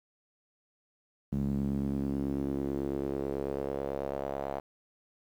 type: tone with band-pass filter sweep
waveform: sawtooth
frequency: 69.1 Hz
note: C#2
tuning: 5 cents flat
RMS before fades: -33 dBFS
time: 1.32-4.6 s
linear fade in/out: 5 ms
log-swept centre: 190 to 680 Hz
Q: 2.8
effects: 10-bit